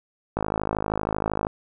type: click train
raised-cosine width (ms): 1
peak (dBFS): -10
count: 59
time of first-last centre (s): 0.37-1.468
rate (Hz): 52.8
effects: none